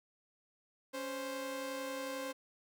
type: tone pair together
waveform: sawtooth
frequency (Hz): 277.3 / 523.5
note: C#4 / C5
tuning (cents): +1 / +1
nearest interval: major seventh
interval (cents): 1100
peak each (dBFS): -40 / -36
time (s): 0.93-2.33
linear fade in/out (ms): 20
effects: none

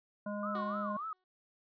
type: harmonic tone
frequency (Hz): 206.3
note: G#3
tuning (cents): -11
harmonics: 1 / 3 / 5 / 7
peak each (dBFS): -38 / -40 / -46 / -48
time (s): 0.26-0.97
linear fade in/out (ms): 5
type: tone with vibrato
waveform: sine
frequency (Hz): 1174.7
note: D6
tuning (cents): 0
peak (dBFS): -37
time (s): 0.43-1.13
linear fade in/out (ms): 2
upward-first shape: sine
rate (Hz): 3.5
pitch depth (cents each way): 200
type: tone with exponential decay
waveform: 15% pulse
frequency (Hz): 370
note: F#4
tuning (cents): 0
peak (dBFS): -35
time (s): 0.55-1.24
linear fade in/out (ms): 1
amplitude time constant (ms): 150
effects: resampled to 11025 Hz

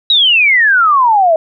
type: exponential sweep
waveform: sine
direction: down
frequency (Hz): 3911 to 622.3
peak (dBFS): -6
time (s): 0.1-1.36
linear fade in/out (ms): 2
effects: none

